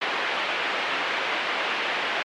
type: low-pass noise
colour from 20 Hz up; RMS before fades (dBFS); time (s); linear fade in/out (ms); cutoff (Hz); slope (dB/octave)
white; -26; 0.01-2.23; 10; 2900; 24
effects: high-pass 400 Hz 12 dB/octave + MP3 64 kbps